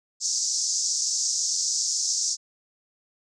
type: band-pass noise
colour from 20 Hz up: pink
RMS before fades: -26 dBFS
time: 0.2-2.37 s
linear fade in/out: 50 ms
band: 5200 to 7100 Hz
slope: 48 dB/octave
effects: resampled to 22050 Hz